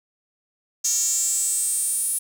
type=tone with high-pass filter sweep; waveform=sawtooth; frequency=459.6 Hz; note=A#4; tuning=25 cents flat; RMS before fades=-23 dBFS; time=0.84-2.19 s; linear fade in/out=10 ms; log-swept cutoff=6500 to 10000 Hz; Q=8.1; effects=none